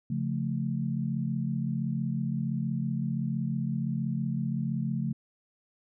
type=chord; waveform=sine; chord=Db augmented; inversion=none; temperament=equal with one note detuned; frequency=138.59 / 174.11 / 220 Hz; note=Db3 / F3 / A3; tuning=0 / -5 / 0 cents; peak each=-31 / -33 / -32 dBFS; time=0.1-5.13 s; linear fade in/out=5 ms; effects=none